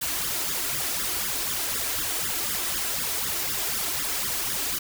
white noise with flanger, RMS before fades -28 dBFS, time 0.01-4.79 s, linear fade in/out 10 ms, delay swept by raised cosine 0.57 to 3.07 ms, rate 4 Hz, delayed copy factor +0.9, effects none

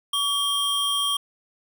square tone pair together, 1134 / 3207 Hz, C#6 / G7, +39 / +39 cents, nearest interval octave + tritone, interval 1800 cents, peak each -29 / -23 dBFS, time 0.13-1.17 s, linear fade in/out 5 ms, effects none

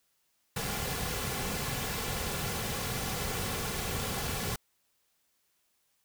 pink noise with comb filter, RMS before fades -34 dBFS, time 0.56-4.56 s, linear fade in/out 5 ms, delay 3.2 ms, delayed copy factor -0.5, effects white hiss -74 dBFS RMS until 6.04 s

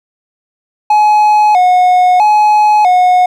triangle tone with vibrato, 784 Hz, G5, in tune, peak -3 dBFS, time 0.9-3.26 s, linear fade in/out 5 ms, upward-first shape square, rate 0.77 Hz, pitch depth 130 cents each way, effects none

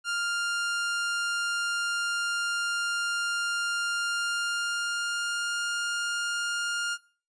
sawtooth tone with pitch glide, 1400 to 1409.7 Hz, F6 to F6, +4 to +16 cents, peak -24 dBFS, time 0.04-6.98 s, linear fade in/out 50 ms, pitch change +12 cents, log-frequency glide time 3.92-5.62 s, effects noise-tail reverb RT60 0.4 s tail -20 dB re dry + resampled to 22050 Hz

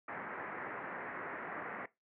white low-pass noise, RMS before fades -43 dBFS, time 0.08-1.86 s, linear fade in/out 5 ms, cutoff 2000 Hz, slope 48 dB/octave, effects noise-tail reverb RT60 0.2 s tail -19 dB re dry + high-pass 200 Hz 12 dB/octave

